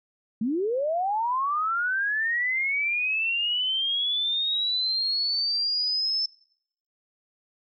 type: linear sweep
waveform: sine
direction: up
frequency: 205.5 to 5300 Hz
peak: -23 dBFS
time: 0.41-6.26 s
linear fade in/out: 5 ms
effects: noise-tail reverb RT60 0.7 s tail -24 dB re dry